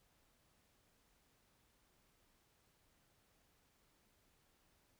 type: silence
effects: pink hiss -75 dBFS RMS until 4.99 s